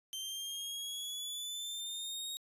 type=exponential sweep; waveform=sawtooth; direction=up; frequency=3117 to 3768 Hz; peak=-36 dBFS; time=0.13-2.37 s; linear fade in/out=0 ms; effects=resampled to 32000 Hz